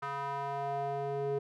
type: tone with band-pass filter sweep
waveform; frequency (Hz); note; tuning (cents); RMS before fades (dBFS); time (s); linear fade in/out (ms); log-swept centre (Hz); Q
square; 140; C#3; +18; -35; 0.02-1.39; 10; 1200 to 450; 3.2
effects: none